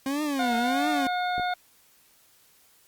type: tone with vibrato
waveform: 40% pulse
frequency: 264.5 Hz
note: C4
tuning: 19 cents sharp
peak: -25 dBFS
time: 0.06-1.07 s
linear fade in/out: 2 ms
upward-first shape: triangle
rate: 1.5 Hz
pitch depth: 260 cents each way
type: harmonic tone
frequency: 721 Hz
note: F#5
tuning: 45 cents flat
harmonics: 1 / 2 / 3 / 5 / 6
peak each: -26 / -32 / -38 / -38 / -45 dBFS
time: 0.39-1.54 s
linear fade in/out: 5 ms
type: clicks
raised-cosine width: 2 ms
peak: -24 dBFS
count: 2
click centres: 1.381 / 1.397 s
effects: white hiss -60 dBFS RMS until 2.87 s + Opus 48 kbps